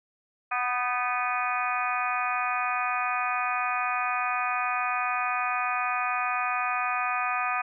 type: harmonic tone with a mistuned harmonic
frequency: 246.9 Hz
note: B3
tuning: in tune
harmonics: 3 / 4 / 5 / 6 / 7 / 8 / 9 / 10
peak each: -31 / -36 / -29 / -36 / -38 / -41 / -40 / -32 dBFS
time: 0.51-7.62 s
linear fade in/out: 10 ms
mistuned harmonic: 6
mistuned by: +51 cents
effects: none